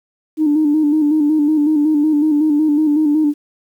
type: tone with vibrato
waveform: sine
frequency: 301.9 Hz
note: D4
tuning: 48 cents sharp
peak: -10 dBFS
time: 0.37-3.34 s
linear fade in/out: 50 ms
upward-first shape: square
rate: 5.4 Hz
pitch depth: 51 cents each way
effects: tanh soft clip ceiling -6 dBFS + 8-bit